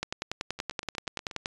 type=two click trains; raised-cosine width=0.2 ms; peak=-23 / -13 dBFS; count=7 / 16; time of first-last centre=0.59-1.312 / 0.03-1.459 s; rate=8.31 / 10.5 Hz; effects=resampled to 22050 Hz